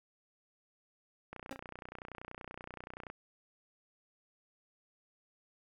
click train, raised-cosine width 0.5 ms, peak -29 dBFS, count 55, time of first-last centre 1.33-3.1 s, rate 30.5 Hz
25% pulse tone with exponential decay, 268.5 Hz, C4, 45 cents sharp, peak -34 dBFS, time 1.51-1.59 s, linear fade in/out 1 ms, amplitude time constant 17 ms
effects none

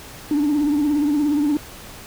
sine tone with vibrato, 293.7 Hz, D4, in tune, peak -14 dBFS, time 0.31-1.57 s, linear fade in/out 2 ms, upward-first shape triangle, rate 17 Hz, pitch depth 83 cents each way, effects tanh soft clip ceiling -14 dBFS + pink hiss -39 dBFS RMS until 2.06 s

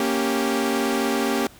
sawtooth chord, G diminished, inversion first, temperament equal, 233.1 / 277.2 / 392 Hz, Bb3 / Db4 / G4, 0 / 0 / 0 cents, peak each -21 dBFS, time 0-1.47 s, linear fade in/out 2 ms, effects pink hiss -49 dBFS RMS until 1.59 s

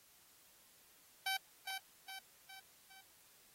10% pulse tone with echo, 770 Hz, G5, 31 cents flat, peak -27 dBFS, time 1.26-1.37 s, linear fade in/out 5 ms, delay 410 ms, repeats 4, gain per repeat -6 dB, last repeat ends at 3.01 s, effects white hiss -66 dBFS RMS until 3.54 s + AAC 48 kbps

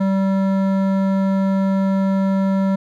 sine tone with hard clipping, 193.3 Hz, G3, 24 cents flat, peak -17 dBFS, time 0-2.76 s, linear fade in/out 10 ms, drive 13 dB, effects none

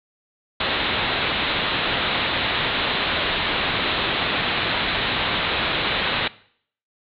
white low-pass noise, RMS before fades -23 dBFS, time 0.6-6.28 s, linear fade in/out 5 ms, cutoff 4000 Hz, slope 96 dB/octave, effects noise-tail reverb RT60 0.6 s tail -20 dB re dry

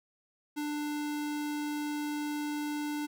square tone, 296.3 Hz, D4, 15 cents sharp, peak -33 dBFS, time 0.56-3.07 s, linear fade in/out 20 ms, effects none

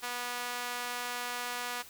sawtooth tone with high-pass filter, 244.1 Hz, B3, 20 cents flat, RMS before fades -37 dBFS, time 0.02-1.83 s, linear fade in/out 20 ms, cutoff 1000 Hz, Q 0.88, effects white hiss -52 dBFS RMS until 1.89 s

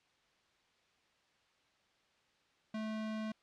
square tone, 217.6 Hz, A3, 19 cents flat, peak -38 dBFS, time 2.74-3.32 s, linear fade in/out 5 ms, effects white hiss -72 dBFS RMS until 3.42 s + low-pass 4000 Hz 12 dB/octave

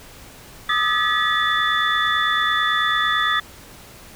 sine tone cluster, 1209 / 1278 / 1712 / 1931 / 3490 Hz, D6 / D#6 / A6 / B6 / A7, +50 / +46 / -48 / -39 / -15 cents, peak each -23 dBFS, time 0.69-3.4 s, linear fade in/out 5 ms, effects tanh soft clip ceiling -7 dBFS + pink hiss -43 dBFS RMS until 4.15 s

